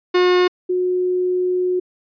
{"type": "tone pair in turn", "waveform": ["45% pulse", "sine"], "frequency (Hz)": [361, 363.7], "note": ["F#4", "F#4"], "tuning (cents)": [-43, -30], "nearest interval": "unison", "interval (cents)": 13, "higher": "second", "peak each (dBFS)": [-12, -16], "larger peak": "first", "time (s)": [[0.14, 0.48], [0.69, 1.8]], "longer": "second", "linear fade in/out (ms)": 10, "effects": ["resampled to 11025 Hz"]}